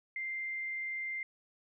sine tone, 2093 Hz, C7, in tune, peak -35 dBFS, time 0.16-1.23 s, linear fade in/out 2 ms, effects none

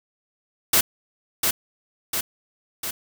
white noise with echo, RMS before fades -17 dBFS, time 0.73-0.81 s, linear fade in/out 5 ms, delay 700 ms, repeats 3, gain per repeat -4 dB, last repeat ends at 2.91 s, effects none

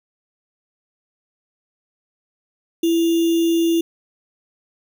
sine tone with sample-and-hold, 333.7 Hz, E4, 21 cents sharp, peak -14 dBFS, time 2.83-3.81 s, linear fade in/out 5 ms, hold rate 3150 Hz, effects none

